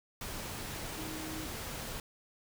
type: tone in noise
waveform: sine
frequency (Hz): 314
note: D#4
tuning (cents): +16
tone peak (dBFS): -42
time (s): 0.98-1.46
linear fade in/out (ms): 2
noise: pink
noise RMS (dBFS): -41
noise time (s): 0.21-2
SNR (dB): -4
effects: none